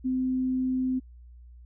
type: tone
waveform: sine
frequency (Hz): 257.5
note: C4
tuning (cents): -28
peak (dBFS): -24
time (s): 0.04-1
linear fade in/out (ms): 20
effects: added 60 Hz sine -46 dBFS peak until 1.65 s